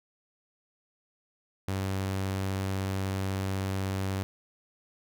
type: tone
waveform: sawtooth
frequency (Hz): 96.2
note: G2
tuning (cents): -32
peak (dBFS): -25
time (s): 1.68-4.23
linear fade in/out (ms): 0
effects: none